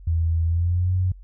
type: tone with pitch glide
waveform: sine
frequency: 82.41 to 91.97 Hz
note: E2 to F#2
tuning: 0 to -10 cents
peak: -18 dBFS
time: 0.07-1.12 s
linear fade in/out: 5 ms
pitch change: +190 cents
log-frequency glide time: 0.45-0.93 s
effects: added 46 Hz sine -40 dBFS peak until 1.23 s